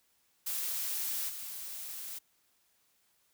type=noise with level steps; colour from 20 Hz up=blue; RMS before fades=-35 / -42 dBFS; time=0.46-2.19 s; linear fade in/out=10 ms; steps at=1.28 s; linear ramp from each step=20 ms; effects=white hiss -72 dBFS RMS until 3.33 s